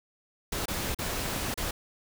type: noise with dropouts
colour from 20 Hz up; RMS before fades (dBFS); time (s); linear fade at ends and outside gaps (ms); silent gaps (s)
pink; -32; 0.52-1.71; 5; 0.657-0.681 / 0.947-0.987 / 1.542-1.575
effects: none